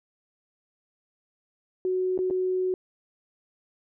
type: tone with dropouts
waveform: sine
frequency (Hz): 370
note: F#4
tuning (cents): 0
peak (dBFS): -23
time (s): 1.85-2.74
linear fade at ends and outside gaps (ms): 1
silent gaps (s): 2.177-2.189 / 2.301-2.308
effects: none